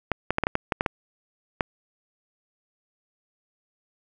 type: clicks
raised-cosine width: 0.5 ms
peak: -7 dBFS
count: 10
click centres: 0.117 / 0.306 / 0.384 / 0.437 / 0.469 / 0.554 / 0.722 / 0.809 / 0.862 / 1.608 s
effects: none